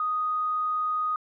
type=tone with tanh clipping; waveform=triangle; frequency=1244.5 Hz; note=D#6; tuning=in tune; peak=-24 dBFS; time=0-1.16 s; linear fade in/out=2 ms; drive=3 dB; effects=resampled to 11025 Hz